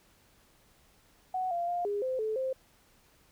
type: tone with pitch steps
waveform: sine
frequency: 743 / 691 / 703 / 408.6 / 517 / 435.3 / 524 Hz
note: F#5 / F5 / F5 / G#4 / C5 / A4 / C5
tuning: +7 / -19 / +11 / -28 / -21 / -19 / +2 cents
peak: -29 dBFS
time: 1.34-2.53 s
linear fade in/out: 5 ms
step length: 170 ms
effects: pink hiss -64 dBFS RMS until 3.31 s